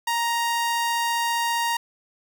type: tone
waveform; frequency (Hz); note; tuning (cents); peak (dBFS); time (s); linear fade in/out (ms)
sawtooth; 935; A#5; +5; -18; 0.07-1.77; 5
effects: none